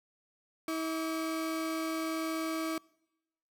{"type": "tone pair together", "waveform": "35% pulse", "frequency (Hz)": [321.6, 1146.1], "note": ["E4", "D6"], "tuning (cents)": [-43, -43], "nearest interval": "octave + minor seventh", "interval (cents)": 2200, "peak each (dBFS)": [-31, -38], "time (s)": [0.68, 2.78], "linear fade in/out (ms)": 2, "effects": ["noise-tail reverb RT60 0.9 s tail -25 dB re dry"]}